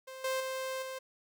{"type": "tone with level steps", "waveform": "sawtooth", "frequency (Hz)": 524, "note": "C5", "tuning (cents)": 2, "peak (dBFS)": [-40, -27, -31, -35], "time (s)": [0.07, 0.99], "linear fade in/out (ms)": 10, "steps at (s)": [0.24, 0.4, 0.82], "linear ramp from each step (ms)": 5, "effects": []}